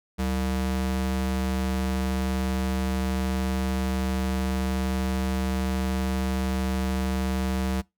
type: ring-modulated tone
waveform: square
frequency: 130.81 Hz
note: C3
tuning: in tune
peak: -22 dBFS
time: 0.18-7.82 s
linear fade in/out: 20 ms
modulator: 60.6 Hz
effects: noise-tail reverb RT60 0.2 s tail -24 dB re dry